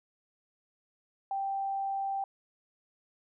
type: tone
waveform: sine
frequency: 784 Hz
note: G5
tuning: in tune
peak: -30 dBFS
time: 1.31-2.24 s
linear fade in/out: 2 ms
effects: none